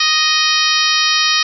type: harmonic tone with a mistuned harmonic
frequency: 622.3 Hz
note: D#5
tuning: in tune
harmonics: 2 / 3 / 4 / 5 / 6 / 7 / 8 / 9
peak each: -20 / -20 / -20 / -20 / -20 / -20 / -20 / -20 dBFS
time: 0-1.43 s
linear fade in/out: 5 ms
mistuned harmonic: 6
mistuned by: +29 cents
effects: none